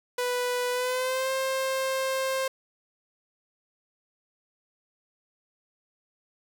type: tone with pitch glide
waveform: sawtooth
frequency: 493.9 to 529.3 Hz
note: B4 to C5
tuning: 0 to +20 cents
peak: -22 dBFS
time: 0.18-2.48 s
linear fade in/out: 5 ms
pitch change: +120 cents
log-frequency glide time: 0.71-1.31 s
effects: 8-bit